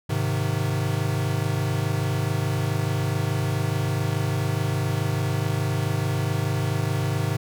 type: chord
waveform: square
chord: Ab major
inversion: none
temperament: equal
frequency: 103.83 / 130.81 / 155.56 Hz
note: Ab2 / C3 / Eb3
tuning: 0 / 0 / 0 cents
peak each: -27 / -27 / -29 dBFS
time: 0.09-7.37 s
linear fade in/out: 10 ms
effects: none